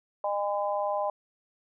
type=harmonic tone; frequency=203.1 Hz; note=G#3; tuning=38 cents flat; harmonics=3 / 4 / 5; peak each=-29 / -31 / -33 dBFS; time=0.24-1.1 s; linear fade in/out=2 ms; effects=none